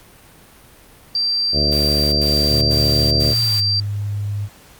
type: tone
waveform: sine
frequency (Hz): 4699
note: D8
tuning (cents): 0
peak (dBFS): -16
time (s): 1.15-3.8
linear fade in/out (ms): 2
type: harmonic tone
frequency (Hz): 73.42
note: D2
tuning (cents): 0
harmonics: 1 / 2 / 3 / 4 / 5 / 6 / 7 / 8 / 9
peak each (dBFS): -21 / -24 / -26 / -27 / -28 / -29 / -29 / -30 / -31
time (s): 1.52-3.35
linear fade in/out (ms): 50
type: noise bursts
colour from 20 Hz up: white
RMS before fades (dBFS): -31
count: 4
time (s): 1.72-3.602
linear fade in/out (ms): 2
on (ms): 400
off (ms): 94
type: tone with pitch glide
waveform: sine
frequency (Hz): 115.7 to 102.48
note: A#2 to G#2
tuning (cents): -13 to -23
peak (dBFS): -20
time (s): 2.48-4.49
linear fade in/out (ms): 50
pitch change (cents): -210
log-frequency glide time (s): 3.42-3.62
effects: pink hiss -46 dBFS RMS until 4.79 s + Opus 48 kbps